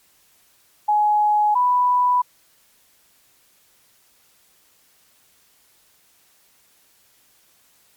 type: tone pair in turn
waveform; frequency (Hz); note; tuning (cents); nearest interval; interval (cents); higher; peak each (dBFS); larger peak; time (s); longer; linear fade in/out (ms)
sine; 840 / 988.9; G#5 / B5; +19 / +2; minor third; 283; second; -14; neither; 0.88-1.55 / 1.55-2.22; neither; 10
effects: white hiss -58 dBFS RMS until 7.96 s + MP3 96 kbps